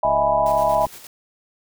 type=chord; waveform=sine; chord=E major seventh; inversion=third; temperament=equal; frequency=622.3 / 659.3 / 830.6 / 987.8 Hz; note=D#5 / E5 / G#5 / B5; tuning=0 / 0 / 0 / 0 cents; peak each=-21 dBFS; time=0.03-0.86 s; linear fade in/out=5 ms
type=click train; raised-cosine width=3 ms; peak=-23 dBFS; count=58; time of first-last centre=0.05-0.867 s; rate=69.8 Hz
type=noise with tremolo; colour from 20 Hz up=white; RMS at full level=-39 dBFS; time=0.46-1.07 s; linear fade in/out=2 ms; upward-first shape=square; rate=8.6 Hz; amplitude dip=45%
effects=none